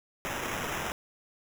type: noise with sample-and-hold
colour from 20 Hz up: white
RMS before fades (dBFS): -34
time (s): 0.25-0.92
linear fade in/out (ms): 0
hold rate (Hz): 4410
effects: none